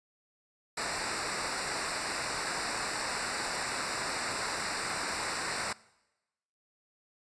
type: noise with comb filter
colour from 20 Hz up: pink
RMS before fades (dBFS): -34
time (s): 0.77-5.73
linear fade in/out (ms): 5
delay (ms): 0.31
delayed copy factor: -0.9
effects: noise-tail reverb RT60 1.0 s tail -22 dB re dry + resampled to 22050 Hz